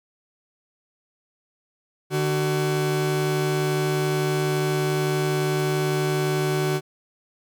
40% pulse tone pair together, 149.4 / 376.5 Hz, D3 / F#4, +30 / +30 cents, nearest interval octave + major third, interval 1600 cents, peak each -23 dBFS, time 2.1-6.81 s, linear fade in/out 50 ms, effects none

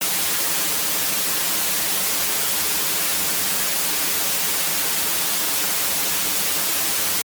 white noise with comb filter, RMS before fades -21 dBFS, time 0.01-7.22 s, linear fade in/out 5 ms, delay 8.1 ms, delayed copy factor -0.7, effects high-pass 100 Hz 12 dB/octave + MP3 96 kbps

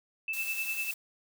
sine tone with tremolo, 2637 Hz, E7, in tune, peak -29 dBFS, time 0.28-0.91 s, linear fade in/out 2 ms, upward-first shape sine, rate 10 Hz, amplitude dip 65%
blue noise, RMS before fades -39 dBFS, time 0.33-0.94 s, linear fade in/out 5 ms
effects none

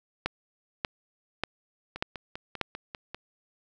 two click trains, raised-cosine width 0.3 ms, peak -11 / -21 dBFS, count 5 / 7, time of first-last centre 0.26-2.613 / 1.96-3.146 s, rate 1.7 / 5.06 Hz, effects none

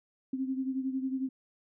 sine beating tone pair, 261.9 / 272.9 Hz, C4 / C#4, +2 / -27 cents, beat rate 11 Hz, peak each -31 / -37 dBFS, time 0.33-1.29 s, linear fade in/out 5 ms, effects none

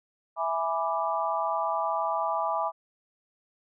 sine chord, E dominant seventh, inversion none, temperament equal, 659.3 / 830.6 / 987.8 / 1174.7 Hz, E5 / G#5 / B5 / D6, 0 / 0 / 0 / 0 cents, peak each -31 dBFS, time 0.36-2.72 s, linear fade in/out 50 ms, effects none

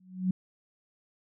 sine tone with exponential growth, 185 Hz, F#3, in tune, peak -21 dBFS, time 0-0.31 s, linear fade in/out 5 ms, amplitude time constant 67 ms, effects none

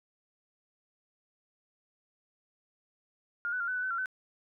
sine tone with pitch steps, 1415 / 1493 / 1394 / 1503 / 1489 / 1519 / 1372 / 1517 Hz, F6 / F#6 / F6 / F#6 / F#6 / F#6 / F6 / F#6, +22 / +15 / -4 / +27 / +11 / +45 / -31 / +43 cents, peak -30 dBFS, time 3.45-4.058 s, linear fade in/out 0 ms, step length 76 ms, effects none

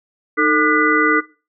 sine tone cluster, 309.2 / 447.4 / 1203 / 1461 / 1992 Hz, D#4 / A4 / D6 / F#6 / B6, -11 / +29 / +41 / -22 / +14 cents, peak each -19 dBFS, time 0.37-1.21 s, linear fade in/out 20 ms, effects noise-tail reverb RT60 0.3 s tail -17 dB re dry

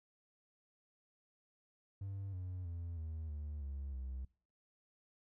triangle tone with pitch steps, 98 / 91.44 / 85.31 / 79.6 / 74.27 / 69.3 / 64.66 Hz, G2 / F#2 / F2 / D#2 / D2 / C#2 / C2, 0 / -20 / -40 / +40 / +20 / 0 / -20 cents, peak -38 dBFS, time 2.01-4.25 s, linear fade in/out 5 ms, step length 320 ms, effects noise-tail reverb RT60 0.5 s tail -25 dB re dry + tanh soft clip ceiling -34 dBFS

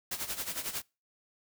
white noise with tremolo, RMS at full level -34 dBFS, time 0.11-0.82 s, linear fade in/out 5 ms, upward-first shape sine, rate 11 Hz, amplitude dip 75%, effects noise-tail reverb RT60 0.3 s tail -26 dB re dry

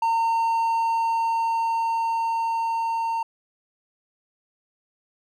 triangle tone with level ramp, 913 Hz, A#5, 36 cents flat, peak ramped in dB -17 to -21 dBFS, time 0.02-3.23 s, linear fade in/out 5 ms, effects none

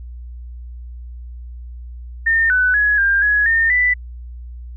sine tone with pitch steps, 1817 / 1499 / 1680 / 1598 / 1678 / 1821 / 1984 Hz, A#6 / F#6 / G#6 / G6 / G#6 / A#6 / B6, -45 / +22 / +19 / +33 / +17 / -41 / +7 cents, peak -12 dBFS, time 2.26-3.94 s, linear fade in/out 10 ms, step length 240 ms, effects added 60 Hz sine -30 dBFS peak until 4.76 s

